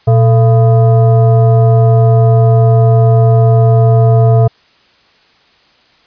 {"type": "tone with frequency modulation", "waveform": "sine", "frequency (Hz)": 119.4, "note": "A#2", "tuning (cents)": 42, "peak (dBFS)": -4, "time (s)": [0.07, 4.48], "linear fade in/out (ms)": 10, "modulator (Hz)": 562, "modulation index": 0.63, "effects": ["white hiss -49 dBFS RMS until 6.06 s", "resampled to 11025 Hz"]}